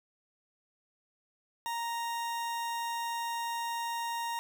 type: tone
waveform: 40% pulse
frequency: 932.3 Hz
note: A#5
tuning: in tune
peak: -32 dBFS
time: 1.66-4.39 s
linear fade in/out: 0 ms
effects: none